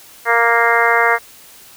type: harmonic tone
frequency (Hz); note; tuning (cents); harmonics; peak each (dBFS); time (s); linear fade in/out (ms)
233.1; A#3; 0; 2 / 3 / 4 / 5 / 6 / 7 / 8 / 9; -19 / -19 / -19 / -19 / -19 / -19 / -19 / -19; 0.25-1.19; 50
effects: white hiss -42 dBFS RMS until 1.76 s